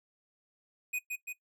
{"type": "tone with echo", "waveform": "square", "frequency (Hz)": 2489, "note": "D#7", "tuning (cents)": 0, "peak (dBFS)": -32, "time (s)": [0.93, 0.99], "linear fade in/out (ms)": 10, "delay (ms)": 170, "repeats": 2, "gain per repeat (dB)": -3, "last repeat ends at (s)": 1.33, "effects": ["noise-tail reverb RT60 0.1 s tail -17 dB re dry"]}